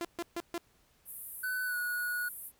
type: tone bursts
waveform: sawtooth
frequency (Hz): 342.3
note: F4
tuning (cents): -35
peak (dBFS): -30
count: 4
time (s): 0.01-0.578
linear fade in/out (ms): 0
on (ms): 37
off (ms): 140
type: band-pass noise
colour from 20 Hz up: white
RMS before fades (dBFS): -45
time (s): 1.05-2.52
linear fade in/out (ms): 50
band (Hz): 10000 to 14000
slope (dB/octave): 48
type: tone with pitch glide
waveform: triangle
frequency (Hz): 1504 to 1459.5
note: F#6 to F#6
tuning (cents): +28 to -24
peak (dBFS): -30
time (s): 1.43-2.29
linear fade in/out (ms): 10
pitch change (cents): -52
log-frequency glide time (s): 1.65-1.77
effects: pink hiss -68 dBFS RMS until 2.59 s